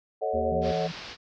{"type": "chord", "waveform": "sine", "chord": "D# half-diminished seventh", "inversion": "second", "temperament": "equal with one note detuned", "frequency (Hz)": [440, 554.4, 632.8, 740], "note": ["A4", "C#5", "D#5", "F#5"], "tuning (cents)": [0, 0, 29, 0], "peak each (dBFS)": -31, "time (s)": [0.21, 0.88], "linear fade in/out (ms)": 20}
{"type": "harmonic tone", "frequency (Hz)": 77.78, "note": "D#2", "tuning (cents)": 0, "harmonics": [1, 3, 5, 7], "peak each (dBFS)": [-34, -34, -34, -34], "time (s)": [0.33, 0.73], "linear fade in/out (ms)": 20}
{"type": "tone", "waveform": "sine", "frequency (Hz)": 166.9, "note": "E3", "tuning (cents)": 22, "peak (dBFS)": -32, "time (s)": [0.51, 0.92], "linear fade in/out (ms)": 10}
{"type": "low-pass noise", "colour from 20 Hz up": "white", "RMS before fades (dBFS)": -41, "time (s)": [0.61, 1.17], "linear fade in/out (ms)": 50, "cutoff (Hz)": 5200, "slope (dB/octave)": 48}
{"effects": []}